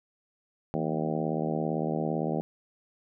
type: harmonic tone with a mistuned harmonic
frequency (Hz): 77.78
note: D#2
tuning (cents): 0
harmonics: 2 / 3 / 4 / 5 / 6 / 7 / 8 / 9 / 10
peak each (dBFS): -32 / -34 / -35 / -36 / -37 / -37 / -38 / -39 / -39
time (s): 0.74-2.41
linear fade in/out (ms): 0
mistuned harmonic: 2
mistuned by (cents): +81
effects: none